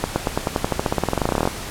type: accelerating click train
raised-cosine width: 1 ms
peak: -4 dBFS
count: 26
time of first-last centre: 0.04-1.475 s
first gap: 120 ms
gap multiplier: 0.93
effects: pink hiss -31 dBFS RMS until 1.7 s + low-pass 12000 Hz 12 dB/octave